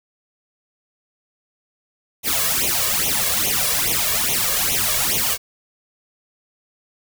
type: noise with flanger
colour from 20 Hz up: white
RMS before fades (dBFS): -20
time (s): 2.23-5.38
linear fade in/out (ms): 50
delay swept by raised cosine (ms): 0.31 to 1.81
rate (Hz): 2.4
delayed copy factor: +0.95
effects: none